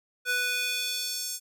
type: tone with high-pass filter sweep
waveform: square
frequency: 494.2 Hz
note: B4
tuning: 1 cent sharp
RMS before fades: -30 dBFS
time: 0.25-1.4 s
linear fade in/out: 50 ms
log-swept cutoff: 1400 to 7000 Hz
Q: 1.7
effects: none